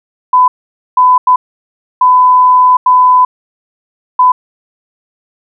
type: tone bursts at uneven times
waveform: sine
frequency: 1004 Hz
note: B5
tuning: 28 cents sharp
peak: -3 dBFS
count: 6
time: 0.33-0.48 / 0.97-1.18 / 1.27-1.36 / 2.01-2.77 / 2.86-3.25 / 4.19-4.32 s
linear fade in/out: 5 ms
effects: none